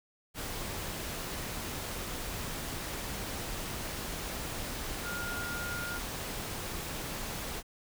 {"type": "tone in noise", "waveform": "sine", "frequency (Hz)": 1417, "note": "F6", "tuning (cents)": 25, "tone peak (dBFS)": -37, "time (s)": [5.02, 6.01], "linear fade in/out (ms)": 50, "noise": "pink", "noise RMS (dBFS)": -38, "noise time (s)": [0.34, 7.63], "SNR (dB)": -2, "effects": []}